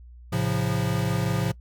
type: chord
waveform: square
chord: A augmented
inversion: none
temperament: equal with one note detuned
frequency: 110 / 135.27 / 174.61 Hz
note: A2 / C#3 / E#3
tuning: 0 / -42 / 0 cents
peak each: -28 dBFS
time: 0.32-1.52 s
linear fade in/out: 10 ms
effects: noise-tail reverb RT60 0.1 s tail -22 dB re dry + added 60 Hz sine -43 dBFS peak until 1.6 s